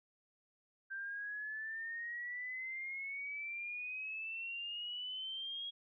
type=exponential sweep; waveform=sine; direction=up; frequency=1568 to 3311 Hz; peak=-40 dBFS; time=0.9-5.71 s; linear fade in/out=20 ms; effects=none